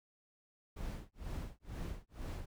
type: noise with tremolo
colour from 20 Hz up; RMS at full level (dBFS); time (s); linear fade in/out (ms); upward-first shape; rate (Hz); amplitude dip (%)
brown; -40; 0.76-2.46; 10; sine; 2.1; 100
effects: none